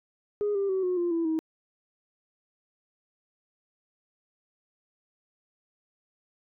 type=tone with pitch steps; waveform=sine; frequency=413.6 / 396.1 / 379.3 / 363.2 / 347.8 / 333 / 318.9 Hz; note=G#4 / G4 / F#4 / F#4 / F4 / E4 / D#4; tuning=-7 / +18 / +43 / -32 / -7 / +18 / +43 cents; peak=-23 dBFS; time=0.41-1.39 s; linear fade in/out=0 ms; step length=140 ms; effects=tanh soft clip ceiling -21 dBFS